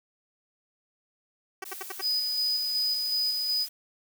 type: tone bursts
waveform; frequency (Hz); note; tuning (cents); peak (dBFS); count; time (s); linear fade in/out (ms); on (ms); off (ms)
10% pulse; 382.1; G4; -44; -25; 5; 1.62-2.014; 5; 22; 71
type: noise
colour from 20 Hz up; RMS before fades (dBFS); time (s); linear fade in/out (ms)
blue; -41; 1.65-3.69; 10
type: tone with tremolo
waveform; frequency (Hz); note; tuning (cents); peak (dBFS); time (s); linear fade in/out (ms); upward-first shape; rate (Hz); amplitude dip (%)
sine; 4978; D#8; 0; -24; 2.01-3.67; 50; square; 2.7; 30
effects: none